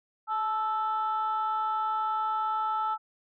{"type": "tone pair together", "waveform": "sine", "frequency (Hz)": [867.5, 1319], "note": ["A5", "E6"], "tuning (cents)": [-25, 1], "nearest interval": "perfect fifth", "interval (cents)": 726, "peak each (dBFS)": -28, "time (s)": [0.27, 2.98], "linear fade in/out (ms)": 50, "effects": ["tanh soft clip ceiling -21 dBFS"]}